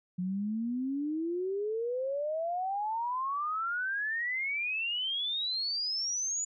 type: exponential sweep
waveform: sine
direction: up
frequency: 177.2 to 7000 Hz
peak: -30 dBFS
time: 0.18-6.45 s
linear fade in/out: 10 ms
effects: none